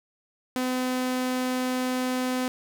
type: tone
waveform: sawtooth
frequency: 254.2 Hz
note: C4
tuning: 50 cents flat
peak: -21 dBFS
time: 0.56-2.48 s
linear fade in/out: 0 ms
effects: none